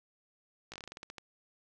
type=slowing click train; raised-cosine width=0.2 ms; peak=-27 dBFS; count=12; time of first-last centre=0.72-1.182 s; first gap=17 ms; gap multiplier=1.17; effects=none